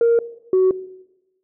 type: tone pair in turn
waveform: sine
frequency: 466.2 / 373.8 Hz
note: A#4 / F#4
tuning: 0 / +18 cents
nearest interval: major third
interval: 382 cents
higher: first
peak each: -10 dBFS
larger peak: neither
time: 0.01-0.19 / 0.53-0.71 s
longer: neither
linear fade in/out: 2 ms
effects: noise-tail reverb RT60 1.0 s tail -18 dB re dry + tanh soft clip ceiling -9 dBFS